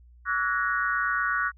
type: tone cluster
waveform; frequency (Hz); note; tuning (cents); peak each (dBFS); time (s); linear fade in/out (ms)
sine; 1139 / 1337 / 1465 / 1668 / 1868; C#6 / E6 / F#6 / G#6 / A#6; +47 / +24 / -18 / +7 / +3; -29 / -34 / -26 / -35 / -33; 0.25-1.52; 50
effects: added 60 Hz sine -50 dBFS peak until 1.57 s